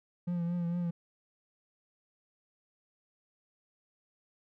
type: tone with vibrato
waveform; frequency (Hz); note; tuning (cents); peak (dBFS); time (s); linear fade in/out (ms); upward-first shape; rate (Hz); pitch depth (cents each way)
triangle; 172.9; F3; -17; -28; 0.27-0.91; 10; triangle; 4.4; 44
effects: none